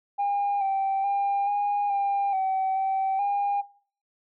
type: tone with pitch steps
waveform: sine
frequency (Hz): 808 / 779 / 800 / 817 / 799 / 764 / 771 / 808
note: G#5 / G5 / G5 / G#5 / G5 / G5 / G5 / G#5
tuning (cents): -48 / -11 / +35 / -29 / +33 / -45 / -29 / -48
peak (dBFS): -21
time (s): 0.18-3.62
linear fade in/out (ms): 20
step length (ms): 430
effects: noise-tail reverb RT60 0.5 s tail -21 dB re dry + tanh soft clip ceiling -20 dBFS